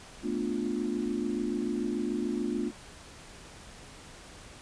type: chord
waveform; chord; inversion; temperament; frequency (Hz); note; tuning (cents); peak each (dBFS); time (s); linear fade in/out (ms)
sine; B half-diminished seventh; third; equal with one note detuned; 220 / 246.9 / 293.7 / 352.1; A3 / B3 / D4 / F4; 0 / 0 / 0 / +14; -34; 0.22-2.72; 50
effects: pink hiss -49 dBFS RMS until 4.61 s + resampled to 22050 Hz